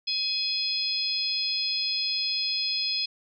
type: harmonic tone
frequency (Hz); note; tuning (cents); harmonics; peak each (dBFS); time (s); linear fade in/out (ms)
841; G#5; +22; 3 / 4 / 5 / 6; -35 / -34 / -30 / -28; 0.07-3.06; 10
effects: none